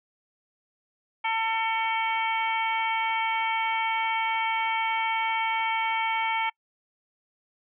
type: harmonic tone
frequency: 448.4 Hz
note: A4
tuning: 33 cents sharp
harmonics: 2 / 3 / 4 / 5 / 6 / 7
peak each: -26 / -35 / -39 / -29 / -41 / -37 dBFS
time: 1.24-6.5 s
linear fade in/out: 10 ms
effects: noise-tail reverb RT60 0.1 s tail -26 dB re dry